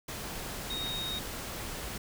sine tone in noise, 3738 Hz, A#7, 4 cents sharp, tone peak -34 dBFS, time 0.7-1.19 s, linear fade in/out 5 ms, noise pink, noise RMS -39 dBFS, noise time 0.08-1.98 s, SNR +2 dB, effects none

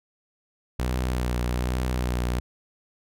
sawtooth tone with vibrato, 61.74 Hz, B1, in tune, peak -20 dBFS, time 0.79-2.4 s, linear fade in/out 5 ms, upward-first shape triangle, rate 1.2 Hz, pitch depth 38 cents each way, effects none

